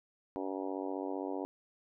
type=harmonic tone; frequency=95.4 Hz; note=G2; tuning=47 cents flat; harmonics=3 / 4 / 5 / 6 / 7 / 8 / 9 / 10; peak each=-39 / -41 / -43 / -45 / -46 / -47 / -48 / -49 dBFS; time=0.36-1.45 s; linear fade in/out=0 ms; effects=none